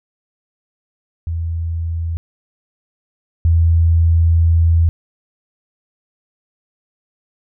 sine tone pair in turn, 83 / 83 Hz, E2 / E2, +12 / +12 cents, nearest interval unison, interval 0 cents, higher neither, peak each -18 / -9 dBFS, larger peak second, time 1.27-2.17 / 3.45-4.89 s, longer second, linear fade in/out 0 ms, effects none

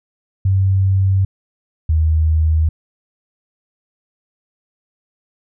sine tone pair in turn, 96 / 78.98 Hz, G2 / D#2, -36 / +26 cents, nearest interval minor third, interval 338 cents, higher first, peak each -11 dBFS, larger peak neither, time 0.45-1.25 / 1.89-2.69 s, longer neither, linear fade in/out 5 ms, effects none

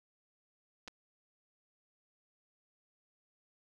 clicks, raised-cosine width 0.2 ms, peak -29 dBFS, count 2, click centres 0.877 / 0.881 s, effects none

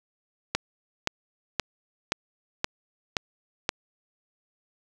click train, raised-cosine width 0.2 ms, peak -6 dBFS, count 7, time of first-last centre 0.55-3.691 s, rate 1.91 Hz, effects none

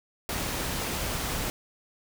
pink noise, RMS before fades -31 dBFS, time 0.29-1.5 s, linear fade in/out 0 ms, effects none

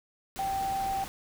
sine tone in noise, 779 Hz, G5, 11 cents flat, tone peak -28 dBFS, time 0.39-1.04 s, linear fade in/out 0 ms, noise pink, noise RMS -41 dBFS, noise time 0.36-1.08 s, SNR +10 dB, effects none

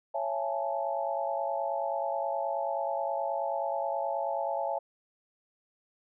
sine chord, A major seventh, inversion first, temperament equal with one note detuned, 554.4 / 670.8 / 830.6 / 880 Hz, C#5 / E5 / G#5 / A5, 0 / +30 / 0 / 0 cents, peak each -34 / -33 / -35 / -36 dBFS, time 0.14-4.79 s, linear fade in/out 10 ms, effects none

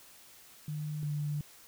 sine tone pair in turn, 151.3 / 147.93 Hz, D#3 / D3, -48 / +13 cents, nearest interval unison, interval 39 cents, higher first, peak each -34 / -31 dBFS, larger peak second, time 0.68-1.03 / 1.03-1.41 s, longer second, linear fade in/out 2 ms, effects white hiss -56 dBFS RMS until 1.67 s

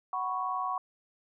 sine chord, F# suspended fourth, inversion none, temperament equal with one note detuned, 743.8 / 987.8 / 1108.7 Hz, F#5 / B5 / C#6, +9 / 0 / 0 cents, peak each -35 / -36 / -32 dBFS, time 0.13-0.78 s, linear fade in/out 2 ms, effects none

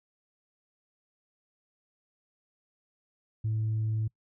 sine tone, 109.5 Hz, A2, 8 cents flat, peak -25 dBFS, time 3.44-4.08 s, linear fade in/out 10 ms, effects noise-tail reverb RT60 0.1 s tail -26 dB re dry + tanh soft clip ceiling -24 dBFS

